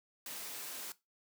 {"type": "noise", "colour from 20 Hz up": "white", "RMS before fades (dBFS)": -44, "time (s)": [0.26, 0.92], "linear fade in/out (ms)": 2, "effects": ["noise-tail reverb RT60 0.2 s tail -17 dB re dry", "high-pass 200 Hz 12 dB/octave"]}